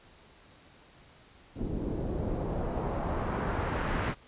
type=noise with low-pass filter sweep; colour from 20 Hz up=pink; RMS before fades=-32 dBFS; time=1.55-4.15 s; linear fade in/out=50 ms; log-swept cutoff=310 to 2000 Hz; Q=1.1; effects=pink hiss -57 dBFS RMS until 4.27 s + resampled to 8000 Hz